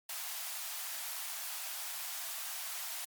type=high-pass noise; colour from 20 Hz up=white; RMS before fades=-41 dBFS; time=0.09-3.05 s; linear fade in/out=5 ms; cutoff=620 Hz; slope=96 dB/octave; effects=Opus 48 kbps